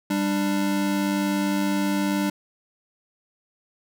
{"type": "tone pair together", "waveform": "square", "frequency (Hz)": [197.2, 296.3], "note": ["G3", "D4"], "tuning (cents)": [11, 15], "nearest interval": "perfect fifth", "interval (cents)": 704, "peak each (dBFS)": [-25, -25], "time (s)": [0.1, 2.3], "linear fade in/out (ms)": 5, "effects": []}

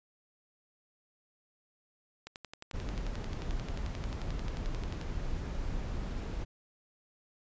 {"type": "click train", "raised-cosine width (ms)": 0.2, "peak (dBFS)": -26, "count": 32, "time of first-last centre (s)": [2.27, 5.013], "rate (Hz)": 11.3}
{"type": "noise", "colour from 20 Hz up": "brown", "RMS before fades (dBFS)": -36, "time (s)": [2.73, 6.45], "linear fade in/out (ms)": 20}
{"effects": ["resampled to 16000 Hz"]}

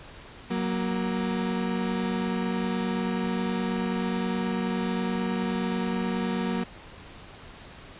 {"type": "tone pair together", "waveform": "35% pulse", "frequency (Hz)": [185.6, 235], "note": ["F#3", "A#3"], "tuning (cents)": [6, 14], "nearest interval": "major third", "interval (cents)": 408, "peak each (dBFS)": -27, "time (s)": [0.5, 6.64], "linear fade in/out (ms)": 10, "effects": ["pink hiss -46 dBFS RMS until 7.99 s", "resampled to 8000 Hz"]}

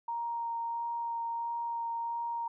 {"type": "tone with vibrato", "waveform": "sine", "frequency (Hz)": 932.3, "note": "A#5", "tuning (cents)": 0, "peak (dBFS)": -32, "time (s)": [0.08, 2.48], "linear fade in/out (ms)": 5, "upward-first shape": "sine", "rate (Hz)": 1.5, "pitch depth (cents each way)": 9, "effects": []}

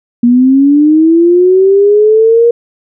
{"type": "linear sweep", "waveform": "sine", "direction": "up", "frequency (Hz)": [235.9, 474.8], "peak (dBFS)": -3, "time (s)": [0.23, 2.51], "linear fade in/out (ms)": 5, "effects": []}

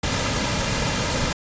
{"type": "noise with comb filter", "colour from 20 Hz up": "pink", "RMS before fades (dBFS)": -23, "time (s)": [0.03, 1.33], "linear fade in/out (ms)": 5, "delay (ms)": 2.7, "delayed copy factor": -0.5, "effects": ["resampled to 16000 Hz"]}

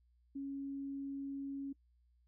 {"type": "tone", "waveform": "sine", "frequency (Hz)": 276.3, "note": "C#4", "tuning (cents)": -6, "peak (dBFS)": -39, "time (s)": [0.35, 1.73], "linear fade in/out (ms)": 10, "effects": ["noise-tail reverb RT60 0.1 s tail -23 dB re dry", "added 60 Hz sine -68 dBFS peak until 2.27 s"]}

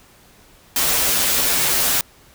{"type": "noise with comb filter", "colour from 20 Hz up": "white", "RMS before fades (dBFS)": -18, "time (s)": [0.76, 2.01], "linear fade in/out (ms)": 2, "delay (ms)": 9.6, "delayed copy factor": -0.9, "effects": ["pink hiss -50 dBFS RMS until 2.34 s"]}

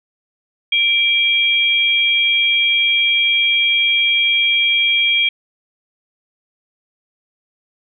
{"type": "tone pair together", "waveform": "sine", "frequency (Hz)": [2349, 3260], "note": ["D7", "G#7"], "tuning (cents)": [0, -33], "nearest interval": "tritone", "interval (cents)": 567, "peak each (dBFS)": -15, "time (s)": [0.72, 5.29], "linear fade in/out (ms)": 5, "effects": []}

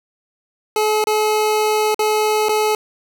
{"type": "tone with dropouts", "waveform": "25% pulse", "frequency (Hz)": 428.2, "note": "A4", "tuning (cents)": -47, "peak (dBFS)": -11, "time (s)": [0.76, 2.75], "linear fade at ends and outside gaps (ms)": 2, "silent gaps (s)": [[1.041, 1.07], [1.945, 1.992], [2.486, 2.492]], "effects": []}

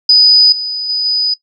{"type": "tone with level steps", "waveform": "sine", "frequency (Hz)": 4978, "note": "D#8", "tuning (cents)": 0, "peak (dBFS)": [-3, -16, -12, -10], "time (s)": [0.09, 1.34], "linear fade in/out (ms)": 5, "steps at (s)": [0.52, 0.89, 1.05], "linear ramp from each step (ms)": 5, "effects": ["noise-tail reverb RT60 0.1 s tail -20 dB re dry"]}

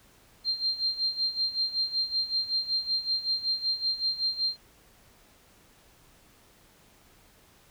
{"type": "tone with tremolo", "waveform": "sine", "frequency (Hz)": 4176, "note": "C8", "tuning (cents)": -4, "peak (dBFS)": -23, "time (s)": [0.44, 4.57], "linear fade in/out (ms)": 50, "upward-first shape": "sine", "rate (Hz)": 5.3, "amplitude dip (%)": 80, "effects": ["pink hiss -59 dBFS RMS until 7.7 s"]}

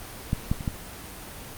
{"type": "clicks", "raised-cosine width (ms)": 5, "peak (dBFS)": [-11, -10, -21, -13], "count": 4, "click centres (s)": [0.331, 0.515, 0.608, 0.678], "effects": ["pink hiss -40 dBFS RMS until 1.57 s", "Opus 24 kbps"]}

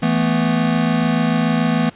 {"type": "chord", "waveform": "square", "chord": "E suspended fourth", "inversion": "none", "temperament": "equal", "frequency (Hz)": [164.81, 220, 246.9], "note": ["E3", "A3", "B3"], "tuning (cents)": [0, 0, 0], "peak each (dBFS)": -20, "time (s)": [0.02, 1.9], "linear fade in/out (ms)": 10, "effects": ["pink hiss -46 dBFS RMS until 1.95 s", "resampled to 8000 Hz"]}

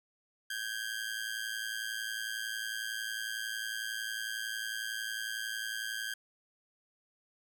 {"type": "ring-modulated tone", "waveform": "sawtooth", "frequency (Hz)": 1600, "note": "G6", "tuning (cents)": 35, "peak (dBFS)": -29, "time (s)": [0.5, 6.14], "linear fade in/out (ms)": 5, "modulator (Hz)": 55.5, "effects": []}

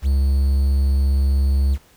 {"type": "tone with quantisation", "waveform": "triangle", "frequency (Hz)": 68.4, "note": "C#2", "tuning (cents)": -23, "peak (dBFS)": -12, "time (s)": [0.02, 1.78], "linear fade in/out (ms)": 50, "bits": 7, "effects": ["pink hiss -53 dBFS RMS until 1.96 s"]}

